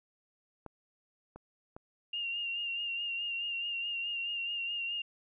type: clicks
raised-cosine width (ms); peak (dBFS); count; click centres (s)
1; -29 / -33 / -31; 3; 0.663 / 1.36 / 1.765
type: tone with vibrato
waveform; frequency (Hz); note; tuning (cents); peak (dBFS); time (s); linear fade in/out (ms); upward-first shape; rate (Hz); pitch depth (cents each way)
sine; 2794; F7; 0; -33; 2.13-5.02; 5; sine; 4.7; 35
effects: none